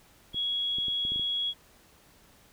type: tone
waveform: sine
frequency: 3332 Hz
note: G#7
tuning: 5 cents sharp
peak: -27 dBFS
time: 0.33-1.54 s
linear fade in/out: 50 ms
type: clicks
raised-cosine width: 3 ms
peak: -30 dBFS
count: 7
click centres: 0.345 / 0.785 / 0.883 / 1.051 / 1.12 / 1.16 / 1.196 s
effects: pink hiss -59 dBFS RMS until 2.52 s